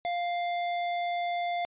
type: tone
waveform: square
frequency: 699 Hz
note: F5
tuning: 1 cent sharp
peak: -29 dBFS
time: 0.05-1.65 s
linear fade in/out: 0 ms
effects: resampled to 8000 Hz